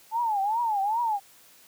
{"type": "tone with vibrato", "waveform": "sine", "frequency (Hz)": 864, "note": "A5", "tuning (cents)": -32, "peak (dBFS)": -23, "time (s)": [0.11, 1.2], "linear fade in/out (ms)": 50, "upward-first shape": "triangle", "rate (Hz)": 2.5, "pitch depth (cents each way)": 210, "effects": ["white hiss -55 dBFS RMS until 1.67 s", "high-pass 100 Hz 12 dB/octave"]}